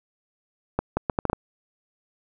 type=accelerating click train; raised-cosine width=1 ms; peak=-8 dBFS; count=7; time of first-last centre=0.79-1.331 s; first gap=180 ms; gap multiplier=0.71; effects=none